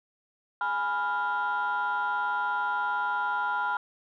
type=chord; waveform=sine; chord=F diminished; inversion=first; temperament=equal; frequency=830.6 / 987.8 / 1396.9 Hz; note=Ab5 / Cb6 / F6; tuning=0 / 0 / 0 cents; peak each=-30 / -29 / -28 dBFS; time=0.61-3.77 s; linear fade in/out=2 ms; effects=tanh soft clip ceiling -21 dBFS